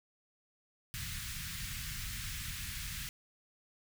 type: band-stop noise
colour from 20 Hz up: pink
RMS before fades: -41 dBFS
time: 0.94-3.09 s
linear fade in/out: 0 ms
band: 160 to 1600 Hz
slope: 24 dB/octave
effects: none